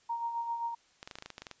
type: tone with tremolo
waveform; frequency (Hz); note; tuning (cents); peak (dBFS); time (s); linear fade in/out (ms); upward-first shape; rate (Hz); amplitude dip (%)
sine; 932.3; A#5; 0; -30; 0.09-0.75; 10; sine; 7.6; 50
type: clicks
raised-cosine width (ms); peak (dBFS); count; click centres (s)
0.2; -25; 12; 1.029 / 1.075 / 1.112 / 1.155 / 1.186 / 1.224 / 1.26 / 1.303 / 1.381 / 1.42 / 1.468 / 1.513
effects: white hiss -66 dBFS RMS until 1.6 s + resampled to 16000 Hz